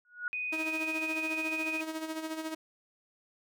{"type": "tone with exponential growth", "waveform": "sine", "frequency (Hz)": 1454, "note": "F#6", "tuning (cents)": -31, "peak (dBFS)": -28, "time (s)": [0.05, 0.28], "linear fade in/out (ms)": 1, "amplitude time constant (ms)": 49}
{"type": "tone", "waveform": "sine", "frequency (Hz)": 2489, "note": "D#7", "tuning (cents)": 0, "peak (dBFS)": -32, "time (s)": [0.33, 1.81], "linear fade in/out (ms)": 0}
{"type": "tone with tremolo", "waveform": "sawtooth", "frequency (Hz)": 317.5, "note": "D#4", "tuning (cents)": 35, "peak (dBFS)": -29, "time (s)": [0.52, 2.55], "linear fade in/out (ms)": 10, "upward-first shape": "sine", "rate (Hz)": 14, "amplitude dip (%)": 60}
{"effects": []}